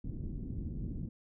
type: low-pass noise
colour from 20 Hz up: pink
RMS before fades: -39 dBFS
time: 0.04-1.09 s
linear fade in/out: 5 ms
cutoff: 280 Hz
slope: 24 dB/octave
effects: none